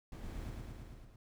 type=noise with echo; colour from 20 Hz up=brown; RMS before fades=-45 dBFS; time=0.12-0.5 s; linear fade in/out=2 ms; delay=110 ms; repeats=6; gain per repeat=-2 dB; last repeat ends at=1.16 s; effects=none